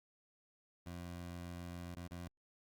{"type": "tone with dropouts", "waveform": "20% pulse", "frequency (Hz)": 87.31, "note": "F2", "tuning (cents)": 0, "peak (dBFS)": -40, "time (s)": [0.86, 2.28], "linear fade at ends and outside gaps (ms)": 5, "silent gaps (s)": [[1.95, 1.967], [2.077, 2.109]], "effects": ["Opus 48 kbps"]}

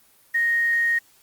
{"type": "tone with quantisation", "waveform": "sine", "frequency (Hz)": 1864.7, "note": "A#6", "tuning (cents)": 0, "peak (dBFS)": -18, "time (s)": [0.34, 0.99], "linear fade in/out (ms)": 10, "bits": 7, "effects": ["white hiss -57 dBFS RMS until 1.22 s", "Opus 24 kbps"]}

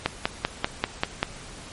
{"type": "click train", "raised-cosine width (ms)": 0.3, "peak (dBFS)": -5, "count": 7, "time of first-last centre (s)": [0.06, 1.23], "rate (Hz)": 5.13, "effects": ["pink hiss -42 dBFS RMS until 1.72 s", "MP3 48 kbps"]}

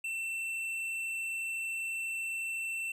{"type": "tone with hard clipping", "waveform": "sine", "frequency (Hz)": 2687, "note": "E7", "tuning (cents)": 33, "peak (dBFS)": -35, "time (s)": [0.04, 2.92], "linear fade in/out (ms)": 5, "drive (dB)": 8, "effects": []}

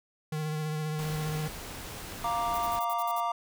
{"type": "tone with vibrato", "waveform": "square", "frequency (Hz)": 154.1, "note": "D#3", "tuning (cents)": -16, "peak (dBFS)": -31, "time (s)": [0.32, 1.48], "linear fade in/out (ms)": 5, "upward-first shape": "triangle", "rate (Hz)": 15, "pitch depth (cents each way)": 29}
{"type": "noise", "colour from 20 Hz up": "pink", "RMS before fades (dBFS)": -41, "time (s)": [0.99, 2.79], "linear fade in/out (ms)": 0}
{"type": "chord", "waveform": "triangle", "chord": "Bb major", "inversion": "second", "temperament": "equal with one note detuned", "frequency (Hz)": [698.5, 935.6, 1174.7], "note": ["F5", "Bb5", "D6"], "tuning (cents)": [0, 6, 0], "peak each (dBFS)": -30, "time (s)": [2.24, 3.32], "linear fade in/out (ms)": 5}
{"type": "noise bursts", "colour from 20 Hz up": "violet", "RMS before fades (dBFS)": -41, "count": 8, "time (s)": [2.54, 3.201], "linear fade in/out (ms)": 0, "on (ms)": 38, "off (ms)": 51}
{"effects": []}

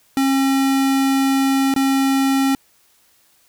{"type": "tone with dropouts", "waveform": "square", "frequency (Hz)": 270, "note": "C#4", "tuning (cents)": -45, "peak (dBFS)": -15, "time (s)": [0.17, 2.55], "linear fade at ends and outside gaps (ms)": 1, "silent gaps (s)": [1.74, 1.762], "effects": ["white hiss -57 dBFS RMS until 3.48 s"]}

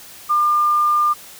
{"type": "tone", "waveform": "sine", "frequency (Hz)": 1200, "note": "D6", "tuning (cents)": 37, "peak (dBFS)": -13, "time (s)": [0.29, 1.14], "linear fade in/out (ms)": 20, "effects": ["white hiss -40 dBFS RMS until 1.39 s"]}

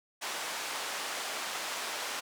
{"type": "band-pass noise", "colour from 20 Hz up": "pink", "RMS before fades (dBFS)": -37, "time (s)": [0.21, 2.21], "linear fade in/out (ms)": 20, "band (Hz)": [680, 8800], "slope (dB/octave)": 12, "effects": []}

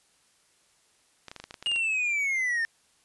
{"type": "clicks", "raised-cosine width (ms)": 0.2, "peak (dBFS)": -23, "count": 11, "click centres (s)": [1.283, 1.315, 1.363, 1.4, 1.44, 1.509, 1.542, 1.626, 1.669, 1.716, 1.761]}
{"type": "linear sweep", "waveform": "triangle", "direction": "down", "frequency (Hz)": [2866, 1790], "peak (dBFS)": -23, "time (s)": [1.66, 2.65], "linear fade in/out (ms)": 0}
{"effects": ["white hiss -65 dBFS RMS until 3.04 s", "resampled to 24000 Hz"]}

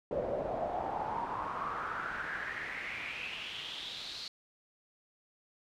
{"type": "noise with band-pass filter sweep", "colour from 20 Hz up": "brown", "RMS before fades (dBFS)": -38, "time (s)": [0.11, 4.28], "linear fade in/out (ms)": 2, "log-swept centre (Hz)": [530, 4400], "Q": 5.7, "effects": []}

